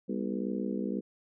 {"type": "harmonic tone with a mistuned harmonic", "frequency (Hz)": 61.74, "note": "B1", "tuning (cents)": 0, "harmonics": [3, 4, 5, 6, 7, 8], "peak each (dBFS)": [-34, -36, -38, -40, -41, -42], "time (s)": [0.08, 1.01], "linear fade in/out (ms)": 20, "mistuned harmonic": 3, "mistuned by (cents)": 140, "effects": []}